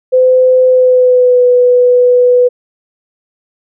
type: tone with pitch glide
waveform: sine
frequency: 511 to 494.2 Hz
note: C5 to B4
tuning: -41 to +1 cents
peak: -4 dBFS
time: 0.12-2.49 s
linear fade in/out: 20 ms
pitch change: -58 cents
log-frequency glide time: 0.67-1.45 s
effects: none